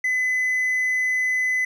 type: tone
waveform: triangle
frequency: 2015 Hz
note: B6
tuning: 34 cents sharp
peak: -17 dBFS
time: 0.04-1.65 s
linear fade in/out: 5 ms
effects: tanh soft clip ceiling -13 dBFS